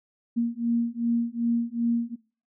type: beating tone pair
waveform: sine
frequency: 233.1 / 235.7 Hz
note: A#3 / A#3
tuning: 0 / +19 cents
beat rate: 2.6 Hz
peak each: -26 dBFS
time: 0.36-2.16 s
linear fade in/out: 20 ms
effects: noise-tail reverb RT60 0.4 s tail -22 dB re dry